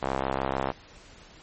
sawtooth tone with band-pass filter, 66.7 Hz, C2, 34 cents sharp, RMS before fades -29 dBFS, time 0.02-0.72 s, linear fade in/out 10 ms, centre 820 Hz, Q 1.3, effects pink hiss -51 dBFS RMS until 1.42 s + MP3 32 kbps

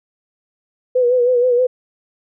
sine tone with vibrato, 493.9 Hz, B4, in tune, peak -11 dBFS, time 0.95-1.67 s, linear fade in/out 10 ms, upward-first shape sine, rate 6.3 Hz, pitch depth 54 cents each way, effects none

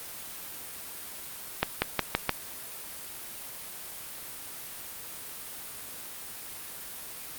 accelerating click train, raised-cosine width 0.3 ms, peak -6 dBFS, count 5, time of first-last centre 1.63-2.293 s, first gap 190 ms, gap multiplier 0.91, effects white hiss -41 dBFS RMS until 7.38 s + Opus 32 kbps

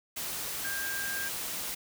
sine tone in noise, 1600 Hz, G6, 35 cents sharp, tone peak -34 dBFS, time 0.64-1.29 s, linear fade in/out 10 ms, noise white, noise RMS -36 dBFS, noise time 0.16-1.75 s, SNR -1 dB, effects none

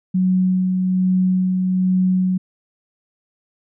sine tone with tremolo, 185 Hz, F#3, in tune, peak -13 dBFS, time 0.14-2.38 s, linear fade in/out 10 ms, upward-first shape sine, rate 1.2 Hz, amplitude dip 30%, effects none

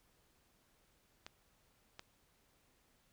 clicks, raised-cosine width 0.2 ms, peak -30 dBFS, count 2, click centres 1.265 / 1.994 s, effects pink hiss -73 dBFS RMS until 3.12 s

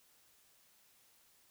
silence, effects white hiss -68 dBFS RMS until 1.5 s

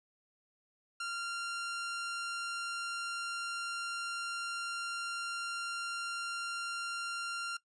sawtooth tone, 1386 Hz, F6, 14 cents flat, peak -32 dBFS, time 1-7.57 s, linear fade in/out 5 ms, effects noise-tail reverb RT60 0.1 s tail -19 dB re dry + resampled to 22050 Hz

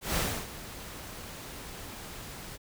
pink noise with ADSR envelope, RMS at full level -28 dBFS, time 0.01-2.58 s, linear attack 140 ms, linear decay 310 ms, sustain -15 dB, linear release 31 ms, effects none

